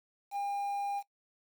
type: tone with quantisation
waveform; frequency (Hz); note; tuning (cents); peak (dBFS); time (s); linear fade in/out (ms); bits
triangle; 805; G5; +46; -30; 0.31-1.03; 50; 9
effects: noise-tail reverb RT60 0.1 s tail -21 dB re dry